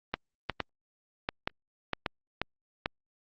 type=clicks; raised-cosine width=0.3 ms; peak=-12 dBFS; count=9; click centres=0.14 / 0.497 / 0.603 / 1.289 / 1.475 / 1.933 / 2.062 / 2.416 / 2.859 s; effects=low-pass 4000 Hz 12 dB/octave + Opus 32 kbps